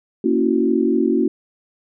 sine chord, F# dominant seventh, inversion first, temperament equal, 233.1 / 277.2 / 329.6 / 370 Hz, A#3 / C#4 / E4 / F#4, 0 / 0 / 0 / 0 cents, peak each -20 / -20 / -20 / -20 dBFS, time 0.24-1.28 s, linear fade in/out 5 ms, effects none

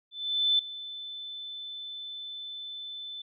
sine tone with ADSR envelope, 3520 Hz, A7, in tune, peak -20 dBFS, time 0.11-3.22 s, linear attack 480 ms, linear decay 4 ms, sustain -17 dB, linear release 6 ms, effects none

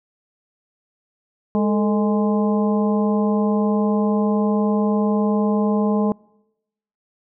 harmonic tone with a mistuned harmonic, 207.7 Hz, G#3, in tune, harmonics 1 / 2 / 3 / 4 / 5, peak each -17 / -23 / -27 / -29 / -31 dBFS, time 1.55-6.12 s, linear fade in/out 0 ms, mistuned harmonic 2, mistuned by +97 cents, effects noise-tail reverb RT60 0.9 s tail -26 dB re dry

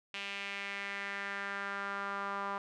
sawtooth tone with band-pass filter sweep, 199.1 Hz, G3, 27 cents sharp, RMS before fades -39 dBFS, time 0.14-2.58 s, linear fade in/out 2 ms, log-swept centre 2700 to 1100 Hz, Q 2.9, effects resampled to 22050 Hz

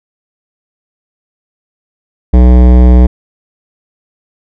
sine tone with hard clipping, 61.74 Hz, B1, in tune, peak -3 dBFS, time 2.33-3.07 s, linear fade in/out 10 ms, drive 17 dB, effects none

